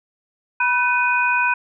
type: tone cluster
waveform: sine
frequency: 977 / 1512 / 2484 Hz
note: B5 / F#6 / D#7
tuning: -19 / +37 / -3 cents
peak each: -20 dBFS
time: 0.6-1.54 s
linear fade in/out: 5 ms
effects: none